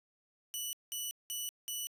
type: tone bursts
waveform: 10% pulse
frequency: 2960 Hz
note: F#7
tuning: in tune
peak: -28 dBFS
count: 4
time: 0.54-1.87 s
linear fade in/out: 0 ms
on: 190 ms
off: 190 ms
effects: resampled to 32000 Hz